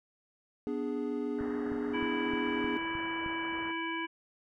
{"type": "chord", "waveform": "triangle", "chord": "G# diminished", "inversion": "first", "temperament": "equal", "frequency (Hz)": [246.9, 293.7, 415.3], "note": ["B3", "D4", "G#4"], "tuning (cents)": [0, 0, 0], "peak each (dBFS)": -34, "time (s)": [0.67, 2.77], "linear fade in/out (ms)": 0}
{"type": "low-pass noise", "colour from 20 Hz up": "white", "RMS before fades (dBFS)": -47, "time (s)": [1.38, 3.72], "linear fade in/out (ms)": 10, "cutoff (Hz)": 1900, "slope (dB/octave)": 96}
{"type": "click train", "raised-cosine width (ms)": 5, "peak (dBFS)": -32, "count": 7, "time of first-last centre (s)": [1.41, 3.262], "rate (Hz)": 3.24}
{"type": "harmonic tone", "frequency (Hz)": 329.6, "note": "E4", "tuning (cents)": 0, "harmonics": [1, 3, 5, 7, 9], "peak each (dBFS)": [-37, -38, -40, -39, -44], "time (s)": [1.93, 4.07], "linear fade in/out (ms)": 20}
{"effects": []}